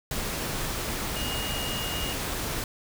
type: tone in noise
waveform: sine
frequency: 2857 Hz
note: F7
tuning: 39 cents sharp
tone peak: -34 dBFS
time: 1.16-2.13 s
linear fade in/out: 2 ms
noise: pink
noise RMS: -31 dBFS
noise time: 0.11-2.64 s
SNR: -6 dB
effects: none